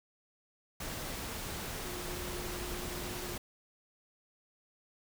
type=tone in noise; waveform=sine; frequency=356.7 Hz; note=F4; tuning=37 cents sharp; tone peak=-44 dBFS; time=1.85-3.37 s; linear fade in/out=5 ms; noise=pink; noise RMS=-40 dBFS; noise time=0.8-3.38 s; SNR=-7 dB; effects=none